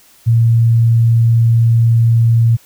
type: tone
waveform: sine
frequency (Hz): 115.5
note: A#2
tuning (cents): -16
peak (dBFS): -7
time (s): 0.26-2.57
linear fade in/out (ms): 20
effects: white hiss -47 dBFS RMS until 2.65 s